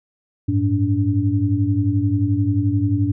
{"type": "tone cluster", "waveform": "sine", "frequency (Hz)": [97.6, 109, 288.3], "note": ["G2", "A2", "D4"], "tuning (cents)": [-7, -16, -32], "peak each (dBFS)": -20, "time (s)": [0.48, 3.12], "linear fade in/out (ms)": 10, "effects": []}